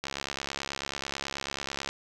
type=click train; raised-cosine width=0.2 ms; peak=-15 dBFS; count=129; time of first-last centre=0.04-1.89 s; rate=69.2 Hz; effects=none